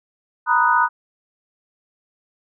sine chord, B major seventh, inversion third, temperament equal, 932.3 / 987.8 / 1244.5 / 1480 Hz, A#5 / B5 / D#6 / F#6, 0 / 0 / 0 / 0 cents, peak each -19 dBFS, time 0.46-0.89 s, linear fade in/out 50 ms, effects none

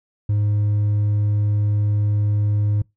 sine tone with hard clipping, 103.83 Hz, G#2, in tune, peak -17 dBFS, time 0.29-2.82 s, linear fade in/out 5 ms, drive 2 dB, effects noise-tail reverb RT60 0.2 s tail -25 dB re dry

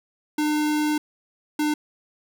square tone pair in turn, 301.6 / 300.4 Hz, D4 / D4, +46 / +39 cents, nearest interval unison, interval 7 cents, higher first, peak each -21 dBFS, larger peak neither, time 0.38-0.98 / 1.59-1.74 s, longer first, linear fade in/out 5 ms, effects none

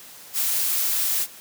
blue noise, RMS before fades -23 dBFS, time 0.33-1.27 s, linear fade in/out 50 ms, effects white hiss -44 dBFS RMS until 1.4 s + high-pass 100 Hz 12 dB/octave

